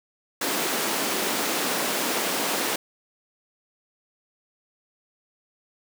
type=high-pass noise; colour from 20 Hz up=pink; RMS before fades=-26 dBFS; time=0.41-2.76 s; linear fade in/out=5 ms; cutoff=230 Hz; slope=24 dB/octave; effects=none